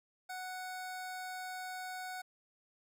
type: tone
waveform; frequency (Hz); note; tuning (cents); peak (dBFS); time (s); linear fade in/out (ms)
25% pulse; 740; F#5; 0; -37; 0.29-2.22; 10
effects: none